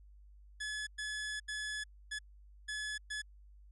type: tone bursts at uneven times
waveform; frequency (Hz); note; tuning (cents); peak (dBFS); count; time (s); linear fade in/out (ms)
sawtooth; 1708; G#6; +48; -34; 6; 0.6-0.87 / 0.98-1.4 / 1.48-1.84 / 2.11-2.19 / 2.68-2.98 / 3.1-3.22; 10
effects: added 50 Hz sine -55 dBFS peak until 3.71 s + resampled to 24000 Hz